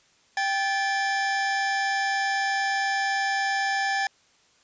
45% pulse tone pair together, 786.4 / 1736 Hz, G5 / A6, +5 / -24 cents, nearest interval octave + major second, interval 1371 cents, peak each -26 dBFS, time 0.37-4.07 s, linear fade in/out 2 ms, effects white hiss -61 dBFS RMS until 4.63 s + resampled to 16000 Hz

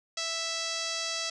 5% pulse tone with low-pass filter, 659.3 Hz, E5, in tune, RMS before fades -33 dBFS, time 0.17-1.3 s, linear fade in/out 5 ms, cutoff 5600 Hz, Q 1.9, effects none

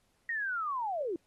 sine linear sweep, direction down, 1895 to 315.1 Hz, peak -31 dBFS, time 0.29-1.16 s, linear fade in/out 2 ms, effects pink hiss -73 dBFS RMS until 1.26 s + AAC 32 kbps

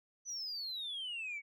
sine exponential sweep, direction down, 6060 to 2215 Hz, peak -37 dBFS, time 0.25-1.42 s, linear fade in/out 50 ms, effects tanh soft clip ceiling -36 dBFS

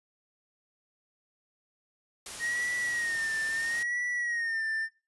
white noise, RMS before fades -40 dBFS, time 2.26-3.83 s, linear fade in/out 2 ms
triangle tone with vibrato, 1864.7 Hz, A#6, in tune, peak -27 dBFS, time 2.39-4.89 s, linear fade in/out 50 ms, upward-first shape sine, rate 0.75 Hz, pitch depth 82 cents each way
effects noise-tail reverb RT60 0.3 s tail -24 dB re dry + resampled to 24000 Hz

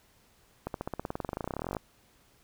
accelerating click train, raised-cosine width 1 ms, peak -19 dBFS, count 29, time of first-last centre 0.67-1.768 s, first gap 72 ms, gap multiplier 0.95, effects pink hiss -64 dBFS RMS until 2.43 s

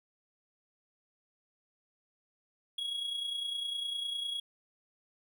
triangle tone with amplitude modulation, 3322 Hz, G#7, in tune, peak -30 dBFS, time 2.78-4.4 s, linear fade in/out 5 ms, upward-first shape sine, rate 29.9 Hz, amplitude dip 50%, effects none

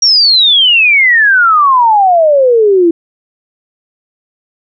sine exponential sweep, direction down, 5690 to 327.3 Hz, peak -4 dBFS, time 0.02-2.91 s, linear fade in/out 5 ms, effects none

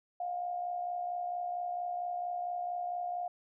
sine tone with amplitude modulation, 710 Hz, F5, 28 cents sharp, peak -31 dBFS, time 0.2-3.28 s, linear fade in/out 5 ms, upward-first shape sine, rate 64.4 Hz, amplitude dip 50%, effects none

